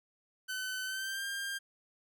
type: tone with pitch glide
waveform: sawtooth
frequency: 1517 to 1598.9 Hz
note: F#6 to G6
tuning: +43 to +34 cents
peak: -32 dBFS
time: 0.48-1.59 s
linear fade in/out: 20 ms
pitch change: +91 cents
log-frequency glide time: 0.84-1.25 s
effects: none